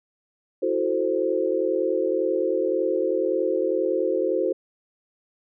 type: chord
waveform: sine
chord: F# half-diminished seventh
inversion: third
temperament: equal with one note detuned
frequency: 328.1 / 370 / 440 / 523.3 Hz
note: E4 / F#4 / A4 / C5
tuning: -8 / 0 / 0 / 0 cents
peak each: -28 / -25 / -27 / -25 dBFS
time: 0.62-4.53 s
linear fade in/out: 10 ms
effects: none